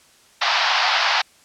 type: band-pass noise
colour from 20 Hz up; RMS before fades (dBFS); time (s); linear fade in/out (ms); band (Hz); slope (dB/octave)
pink; -19; 0.41-1.22; 10; 700 to 5200; 48
effects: white hiss -53 dBFS RMS until 1.44 s + low-pass 9000 Hz 12 dB/octave